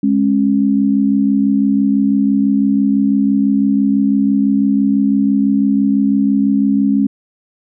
sine tone pair together, 207.7 / 273.7 Hz, G#3 / C#4, 0 / -22 cents, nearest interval perfect fourth, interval 478 cents, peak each -13 dBFS, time 0.03-7.07 s, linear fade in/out 5 ms, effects none

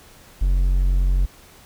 triangle tone, 45.65 Hz, F#1, 23 cents flat, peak -13 dBFS, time 0.41-1.26 s, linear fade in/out 10 ms, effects pink hiss -48 dBFS RMS until 1.65 s

